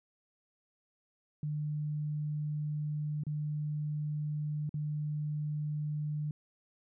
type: tone with dropouts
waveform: sine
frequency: 150 Hz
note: D3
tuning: 37 cents sharp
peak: -32 dBFS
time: 1.43-6.31 s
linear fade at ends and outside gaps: 2 ms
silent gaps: 3.236-3.267 / 4.693-4.741 s
effects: none